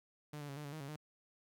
sawtooth tone with pitch steps, 149.1 / 145.2 / 138.4 / 149.5 / 141.9 / 156.6 / 138.4 / 152 Hz, D3 / D3 / C#3 / D3 / C#3 / D#3 / C#3 / D#3, +27 / -19 / -2 / +31 / +41 / +11 / -2 / -40 cents, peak -40 dBFS, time 0.33-0.962 s, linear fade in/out 5 ms, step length 79 ms, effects 13-bit

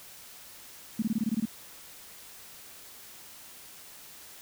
sine tone bursts, 220 Hz, A3, in tune, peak -24 dBFS, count 9, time 0.99-1.455 s, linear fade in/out 5 ms, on 33 ms, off 21 ms, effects white hiss -49 dBFS RMS until 4.41 s

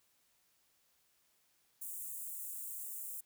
white high-pass noise, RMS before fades -44 dBFS, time 1.81-3.21 s, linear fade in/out 10 ms, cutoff 7500 Hz, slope 48 dB/octave, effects white hiss -74 dBFS RMS until 3.25 s

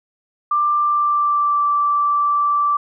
sine tone with pitch glide, 1184 to 1166.4 Hz, D6 to D6, +14 to -12 cents, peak -14 dBFS, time 0.51-2.77 s, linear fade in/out 5 ms, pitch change -26 cents, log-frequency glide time 0.78-1.64 s, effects none

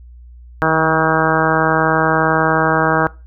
harmonic tone with a mistuned harmonic, 159.5 Hz, D#3, 43 cents sharp, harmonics 1 / 2 / 3 / 4 / 5 / 6 / 7 / 8 / 9 / 10, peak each -21 / -21 / -21 / -21 / -21 / -21 / -21 / -21 / -21 / -21 dBFS, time 0.62-3.07 s, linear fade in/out 0 ms, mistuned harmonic 1, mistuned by -19 cents, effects noise-tail reverb RT60 0.3 s tail -21 dB re dry + added 60 Hz sine -36 dBFS peak until 3.26 s

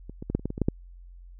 clicks, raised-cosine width 3 ms, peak -27 / -23 / -17 / -10 / -29 / -15 / -20 / -21 / -10 / -9 dBFS, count 10, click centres 0.096 / 0.225 / 0.3 / 0.35 / 0.395 / 0.456 / 0.504 / 0.579 / 0.617 / 0.685 s, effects added 44 Hz sine -44 dBFS peak until 1.39 s

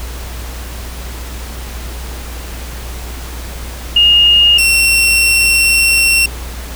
sine / sawtooth tone pair in turn, 2845 / 2721 Hz, F7 / F7, +31 / -46 cents, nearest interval minor second, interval 77 cents, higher first, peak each -5 dBFS, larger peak neither, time 3.96-4.58 / 4.58-6.26 s, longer second, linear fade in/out 5 ms, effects added 60 Hz sine -24 dBFS peak until 6.75 s + pink hiss -30 dBFS RMS until 6.75 s

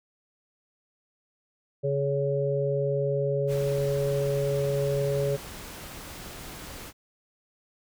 harmonic tone, 140 Hz, C#3, 18 cents sharp, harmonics 1 / 3 / 4, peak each -28 / -28 / -28 dBFS, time 1.83-5.37 s, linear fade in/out 20 ms
pink noise, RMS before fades -41 dBFS, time 3.47-6.93 s, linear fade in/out 50 ms
effects none

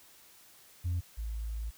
sine tone pair in turn, 87.31 / 55 Hz, F2 / A1, 0 / 0 cents, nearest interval minor sixth, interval 800 cents, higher first, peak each -27 / -33 dBFS, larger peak first, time 0.84-1.01 / 1.17-1.71 s, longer second, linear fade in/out 20 ms, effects tanh soft clip ceiling -27 dBFS + white hiss -58 dBFS RMS until 1.77 s

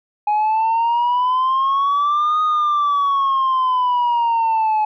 sine exponential two-way sweep, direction up then down, 833 to 1244.5 to 851 Hz, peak -12 dBFS, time 0.27-4.85 s, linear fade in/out 5 ms, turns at 2.42 s, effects tanh soft clip ceiling -13 dBFS

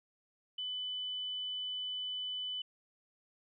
sine tone, 3000 Hz, F#7, 23 cents sharp, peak -36 dBFS, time 0.58-2.62 s, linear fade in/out 5 ms, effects none

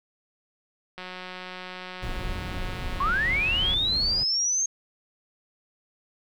click train, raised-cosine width 0.3 ms, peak -22 dBFS, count 506, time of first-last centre 0.98-3.74 s, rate 183 Hz
brown noise, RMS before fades -32 dBFS, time 2.02-4.24 s, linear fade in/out 10 ms
sine linear sweep, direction up, 1046.5 to 6470 Hz, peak -22 dBFS, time 3-4.66 s, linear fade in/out 5 ms
effects none

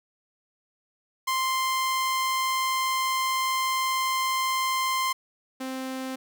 sawtooth tone pair in turn, 1046.5 / 261.6 Hz, C6 / C4, 0 / 0 cents, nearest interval 2 octaves, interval 2400 cents, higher first, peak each -20 / -27 dBFS, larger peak first, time 1.27-5.13 / 5.6-6.16 s, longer first, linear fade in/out 10 ms, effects none

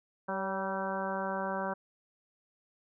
harmonic tone with a mistuned harmonic, 193 Hz, G3, 27 cents flat, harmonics 1 / 2 / 3 / 4 / 5 / 6 / 7 / 8, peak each -39 / -42 / -37 / -40 / -38 / -43 / -43 / -41 dBFS, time 0.28-1.74 s, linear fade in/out 10 ms, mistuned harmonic 3, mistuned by -24 cents, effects none

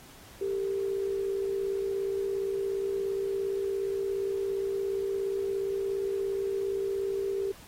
sine tone pair together, 392 / 449.2 Hz, G4 / A4, 0 / +36 cents, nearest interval major second, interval 236 cents, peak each -28 / -37 dBFS, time 0.41-7.52 s, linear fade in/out 5 ms, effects pink hiss -52 dBFS RMS until 7.67 s + AAC 48 kbps

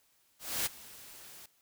white noise with ADSR envelope, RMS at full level -31 dBFS, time 0.39-1.46 s, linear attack 270 ms, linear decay 17 ms, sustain -20 dB, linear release 4 ms, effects white hiss -70 dBFS RMS until 1.61 s

